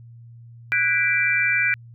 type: chord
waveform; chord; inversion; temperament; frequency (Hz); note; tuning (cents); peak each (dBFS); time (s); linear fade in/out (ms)
sine; G# half-diminished seventh; third; equal with one note detuned; 1480 / 1630.8 / 1975.5 / 2349; F#6 / G#6 / B6 / D7; 0 / -32 / 0 / 0; -24 / -26 / -25 / -20; 0.72-1.74; 0
effects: added 117 Hz sine -41 dBFS peak until 1.94 s